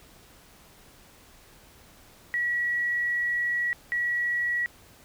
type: tone bursts at uneven times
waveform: sine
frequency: 1927 Hz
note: B6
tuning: 43 cents flat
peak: -24 dBFS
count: 2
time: 2.34-3.73 / 3.92-4.66 s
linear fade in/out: 0 ms
effects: pink hiss -54 dBFS RMS until 5.04 s